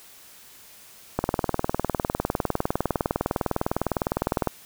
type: click train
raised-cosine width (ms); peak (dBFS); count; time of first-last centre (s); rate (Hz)
1; -8; 66; 1.19-4.473; 19.8
effects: white hiss -49 dBFS RMS until 4.65 s